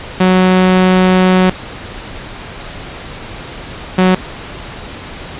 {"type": "tone pair in turn", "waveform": "sawtooth", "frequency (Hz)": [185, 185], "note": ["F#3", "F#3"], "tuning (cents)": [0, 0], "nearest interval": "unison", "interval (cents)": 0, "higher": "neither", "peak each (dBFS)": -3, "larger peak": "neither", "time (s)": [[0.2, 1.5], [3.98, 4.15]], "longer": "first", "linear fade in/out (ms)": 5, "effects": ["pink hiss -28 dBFS RMS until 5.39 s", "resampled to 8000 Hz"]}